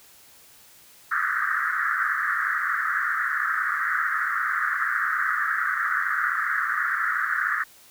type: band-pass noise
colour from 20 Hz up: pink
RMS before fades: -25 dBFS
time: 1.11-7.64 s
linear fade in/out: 10 ms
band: 1200 to 1900 Hz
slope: 96 dB/octave
effects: white hiss -52 dBFS RMS until 7.9 s